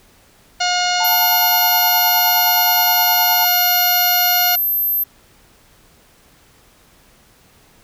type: harmonic tone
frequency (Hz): 717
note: F5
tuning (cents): +45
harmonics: 1 / 2 / 3 / 4 / 5 / 6 / 7 / 8 / 9 / 10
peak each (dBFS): -19 / -23 / -26 / -24 / -30 / -22 / -31 / -26 / -36 / -34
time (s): 0.6-4.56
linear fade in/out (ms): 10
type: tone with tremolo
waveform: sine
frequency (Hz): 890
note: A5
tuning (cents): +20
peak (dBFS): -18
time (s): 1-3.45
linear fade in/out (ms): 5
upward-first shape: sine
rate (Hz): 9.6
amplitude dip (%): 65
type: tone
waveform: sine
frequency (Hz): 12360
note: G9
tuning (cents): -26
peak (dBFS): -15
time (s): 1.04-5.04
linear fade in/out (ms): 10
effects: pink hiss -51 dBFS RMS until 7.83 s